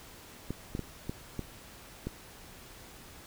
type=clicks; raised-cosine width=3 ms; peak=-21 dBFS; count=6; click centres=0.506 / 0.751 / 0.793 / 1.095 / 1.393 / 2.07 s; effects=pink hiss -51 dBFS RMS until 3.26 s